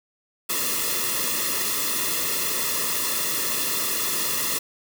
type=noise with comb filter; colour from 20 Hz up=white; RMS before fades=-25 dBFS; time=0.49-4.59 s; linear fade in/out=10 ms; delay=1.3 ms; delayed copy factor=-0.95; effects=none